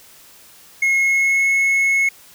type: tone with pitch glide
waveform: triangle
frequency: 2165 to 2185 Hz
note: C#7 to C#7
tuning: -41 to -26 cents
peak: -12 dBFS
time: 0.82-2.09 s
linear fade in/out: 5 ms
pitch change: +15 cents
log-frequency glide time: 0.97-1.48 s
effects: white hiss -46 dBFS RMS until 2.34 s